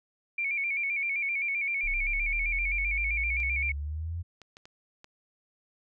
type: tone with vibrato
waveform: sine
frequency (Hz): 2290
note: D7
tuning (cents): -44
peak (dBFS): -27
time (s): 0.38-3.72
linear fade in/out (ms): 5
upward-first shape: square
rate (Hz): 7.7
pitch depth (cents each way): 60
type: exponential sweep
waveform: sine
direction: up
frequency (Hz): 30.87 to 87.4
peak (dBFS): -31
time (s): 1.83-4.23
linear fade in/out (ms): 20
type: clicks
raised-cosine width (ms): 0.2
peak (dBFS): -31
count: 5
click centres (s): 3.402 / 4.417 / 4.569 / 4.655 / 5.044
effects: none